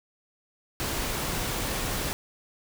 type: noise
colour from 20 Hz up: pink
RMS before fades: -30 dBFS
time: 0.8-2.13 s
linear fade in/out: 0 ms
effects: none